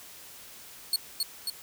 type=tone with echo; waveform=sawtooth; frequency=4360 Hz; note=C#8; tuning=29 cents flat; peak=-20 dBFS; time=0.93-0.96 s; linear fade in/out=2 ms; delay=270 ms; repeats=2; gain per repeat=-3 dB; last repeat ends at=1.5 s; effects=white hiss -48 dBFS RMS until 1.62 s